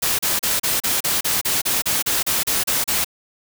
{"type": "noise bursts", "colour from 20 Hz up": "white", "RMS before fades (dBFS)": -20, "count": 15, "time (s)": [0.02, 3.046], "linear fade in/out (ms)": 10, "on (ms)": 170, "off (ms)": 34, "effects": []}